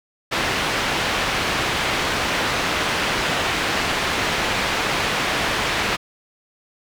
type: low-pass noise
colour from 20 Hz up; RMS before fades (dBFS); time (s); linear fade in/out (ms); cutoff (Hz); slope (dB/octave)
white; -22; 0.31-5.97; 20; 2700; 12
effects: none